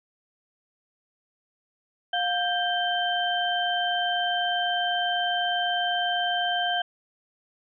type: tone cluster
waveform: sine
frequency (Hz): 709 / 1581 / 3113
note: F5 / G6 / G7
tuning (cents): +26 / +14 / -13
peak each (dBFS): -26 / -29 / -28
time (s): 2.13-6.82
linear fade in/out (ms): 5
effects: none